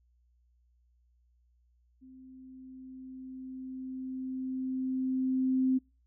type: tone with level ramp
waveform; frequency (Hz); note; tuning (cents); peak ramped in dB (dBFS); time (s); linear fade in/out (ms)
sine; 260; C4; -11; -50 to -23; 2.01-5.79; 20
effects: noise-tail reverb RT60 0.3 s tail -26 dB re dry + added 60 Hz sine -65 dBFS peak until 6.06 s